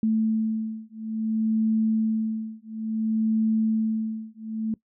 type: beating tone pair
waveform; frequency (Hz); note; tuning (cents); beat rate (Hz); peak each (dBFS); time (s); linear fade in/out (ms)
sine; 220 / 220.58; A3 / A3; 0 / +5; 0.58; -25; 0.03-4.74; 2
effects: noise-tail reverb RT60 0.1 s tail -20 dB re dry